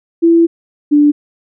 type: tone pair in turn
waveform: sine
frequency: 334.5 / 293.6 Hz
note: E4 / D4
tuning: +25 / 0 cents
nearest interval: major second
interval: 225 cents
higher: first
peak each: -5 dBFS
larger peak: neither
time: 0.22-0.47 / 0.91-1.12 s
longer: first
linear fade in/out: 20 ms
effects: none